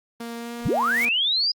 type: tone with pitch glide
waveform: sawtooth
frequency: 233.4 to 236.7 Hz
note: A#3 to A#3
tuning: +2 to +27 cents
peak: -27 dBFS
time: 0.2-1.09 s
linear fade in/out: 5 ms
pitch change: +25 cents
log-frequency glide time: 0.37-0.54 s
type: noise with exponential growth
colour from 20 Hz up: white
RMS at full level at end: -33 dBFS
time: 0.4-1.05 s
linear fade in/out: 1 ms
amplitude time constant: 140 ms
type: linear sweep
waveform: sine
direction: up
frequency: 59.1 to 4978 Hz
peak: -19 dBFS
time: 0.65-1.52 s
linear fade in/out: 10 ms
effects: Opus 32 kbps